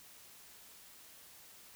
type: silence
effects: white hiss -57 dBFS RMS until 1.75 s